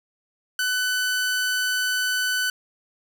sawtooth tone, 1500 Hz, F#6, 23 cents sharp, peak -18 dBFS, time 0.59-2.5 s, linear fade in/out 2 ms, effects none

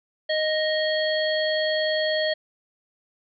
harmonic tone with a mistuned harmonic, 622.3 Hz, D#5, in tune, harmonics 1 / 3 / 5 / 7, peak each -23 / -28 / -30 / -31 dBFS, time 0.29-2.34 s, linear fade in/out 10 ms, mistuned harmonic 5, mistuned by +80 cents, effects none

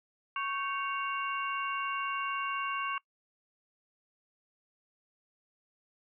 harmonic tone with a mistuned harmonic, 554.4 Hz, C#5, in tune, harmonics 2 / 3 / 4 / 5, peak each -33 / -40 / -42 / -38 dBFS, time 0.36-2.98 s, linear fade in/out 2 ms, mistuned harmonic 3, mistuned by -120 cents, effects noise-tail reverb RT60 0.1 s tail -24 dB re dry

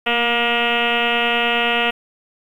sine tone with frequency modulation, 1661.2 Hz, G#6, in tune, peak -15 dBFS, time 0.06-1.91 s, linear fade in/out 10 ms, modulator 238 Hz, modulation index 5.7, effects 8-bit

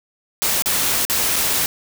white noise with dropouts, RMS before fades -19 dBFS, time 0.42-1.66 s, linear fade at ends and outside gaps 0 ms, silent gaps 0.622-0.659 / 1.051-1.098 / 1.359-1.363 s, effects none

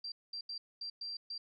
sine tone bursts at uneven times, 4718 Hz, D8, 7 cents sharp, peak -39 dBFS, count 6, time 0.04-0.12 / 0.33-0.41 / 0.49-0.58 / 0.81-0.9 / 1.01-1.17 / 1.3-1.38 s, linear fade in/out 5 ms, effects none

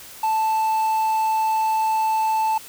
triangle tone with quantisation, 880 Hz, A5, in tune, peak -16 dBFS, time 0.23-2.58 s, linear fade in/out 5 ms, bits 7, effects white hiss -41 dBFS RMS until 2.68 s

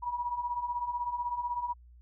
sine beating tone pair, 954 / 970 Hz, A#5 / B5, +40 / -31 cents, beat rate 16 Hz, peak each -37 / -32 dBFS, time 0.02-1.74 s, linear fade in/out 20 ms, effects added 60 Hz sine -52 dBFS peak until 2.01 s

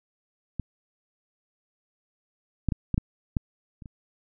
clicks, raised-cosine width 5 ms, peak -17 / -11 / -13 / -12 / -10 / -12 / -30 / -29 dBFS, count 8, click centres 0.597 / 2.687 / 2.722 / 2.943 / 2.979 / 3.368 / 3.822 / 3.858 s, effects none

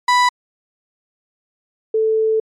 35% pulse / sine tone pair in turn, 987.8 / 440 Hz, B5 / A4, 0 / 0 cents, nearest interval octave + major second, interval 1400 cents, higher first, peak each -9 / -13 dBFS, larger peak first, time 0.08-0.29 / 1.94-2.4 s, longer second, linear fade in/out 5 ms, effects low-pass 6000 Hz 12 dB/octave + MP3 96 kbps

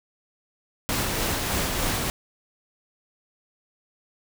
pink noise with tremolo, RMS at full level -25 dBFS, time 0.89-2.1 s, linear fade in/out 0 ms, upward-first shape sine, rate 3.3 Hz, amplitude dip 25%, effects none

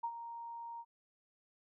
sine tone with ADSR envelope, 932.3 Hz, A#5, in tune, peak -33 dBFS, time 0.03-0.85 s, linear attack 12 ms, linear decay 65 ms, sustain -10 dB, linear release 52 ms, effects none

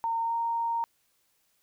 sine tone with pitch glide, 916 to 926.6 Hz, A#5 to A#5, -31 to -11 cents, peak -26 dBFS, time 0.04-0.84 s, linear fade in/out 0 ms, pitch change +20 cents, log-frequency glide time 0.23-0.34 s, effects white hiss -71 dBFS RMS until 1.62 s

